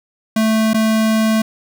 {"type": "tone with dropouts", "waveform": "square", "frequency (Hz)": 220, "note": "A3", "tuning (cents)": 0, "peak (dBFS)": -13, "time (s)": [0.36, 1.42], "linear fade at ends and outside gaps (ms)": 5, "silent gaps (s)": [0.734, 0.743], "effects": []}